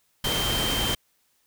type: tone in noise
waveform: sine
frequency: 3136 Hz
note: G7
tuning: in tune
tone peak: -27 dBFS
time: 0.24-0.95 s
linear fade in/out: 5 ms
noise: pink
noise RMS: -27 dBFS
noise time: 0.24-0.95 s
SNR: -3 dB
effects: white hiss -68 dBFS RMS until 1.46 s